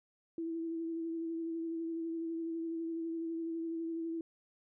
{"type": "tone with vibrato", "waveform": "sine", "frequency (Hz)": 329.6, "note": "E4", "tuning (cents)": 0, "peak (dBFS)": -35, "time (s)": [0.38, 4.21], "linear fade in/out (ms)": 2, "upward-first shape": "sine", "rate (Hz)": 12, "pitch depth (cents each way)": 21, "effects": []}